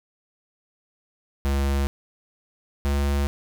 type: tone pair in turn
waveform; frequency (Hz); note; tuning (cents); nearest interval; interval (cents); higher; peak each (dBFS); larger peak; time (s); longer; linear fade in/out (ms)
square; 69.3 / 70.63; C#2 / C#2; 0 / +33; unison; 33; second; -21 / -21; neither; 1.45-1.87 / 2.85-3.27; neither; 0
effects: none